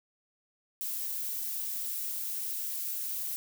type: noise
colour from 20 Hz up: violet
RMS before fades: -35 dBFS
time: 0.81-3.36 s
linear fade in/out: 0 ms
effects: none